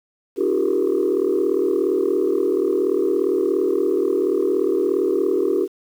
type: tone cluster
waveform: sine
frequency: 282.9 / 325.9 / 366.5 / 403.6 / 467.8 Hz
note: C#4 / E4 / F#4 / G#4 / A#4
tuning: +35 / -20 / -16 / -49 / +6 cents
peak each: -27 / -24 / -20 / -20 / -24 dBFS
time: 0.36-5.68 s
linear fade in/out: 50 ms
effects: tanh soft clip ceiling -10 dBFS + 8-bit